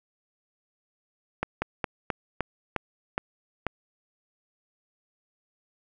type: slowing click train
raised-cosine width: 0.5 ms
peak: -11 dBFS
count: 8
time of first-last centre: 1.43-3.667 s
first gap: 190 ms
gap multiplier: 1.17
effects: none